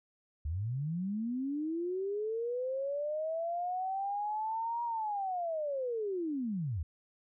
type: linear two-way sweep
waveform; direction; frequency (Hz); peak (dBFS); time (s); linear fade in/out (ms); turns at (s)
sine; up then down; 69.3 to 952 to 69.3; -32; 0.45-6.83; 5; 4.84
effects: none